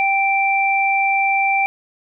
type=tone pair together; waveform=sine; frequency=785 / 2349 Hz; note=G5 / D7; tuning=+2 / 0 cents; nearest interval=octave + perfect fifth; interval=1898 cents; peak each=-17 dBFS; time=0-1.66 s; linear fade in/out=0 ms; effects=none